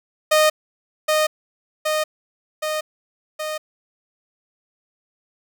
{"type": "tone with echo", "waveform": "sawtooth", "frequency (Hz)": 617, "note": "D#5", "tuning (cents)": -15, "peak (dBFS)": -9, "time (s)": [0.31, 0.5], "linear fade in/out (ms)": 10, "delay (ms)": 770, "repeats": 4, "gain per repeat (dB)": -3, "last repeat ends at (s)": 3.58, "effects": []}